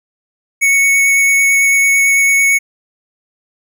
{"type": "tone with vibrato", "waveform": "square", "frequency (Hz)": 2217, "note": "C#7", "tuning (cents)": 0, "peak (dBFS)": -9, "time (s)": [0.61, 2.59], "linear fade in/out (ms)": 20, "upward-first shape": "sine", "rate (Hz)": 9, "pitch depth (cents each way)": 9, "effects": []}